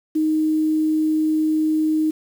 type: tone with quantisation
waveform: sine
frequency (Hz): 311.7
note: D#4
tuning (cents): +3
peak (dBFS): -16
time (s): 0.15-2.11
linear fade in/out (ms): 10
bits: 7
effects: none